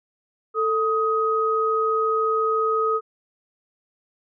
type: tone pair together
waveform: sine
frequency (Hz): 442.9 / 1257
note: A4 / D#6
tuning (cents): +11 / +17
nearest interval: octave + tritone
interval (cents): 1806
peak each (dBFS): -22 / -21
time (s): 0.54-3.01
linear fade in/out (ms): 50
effects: none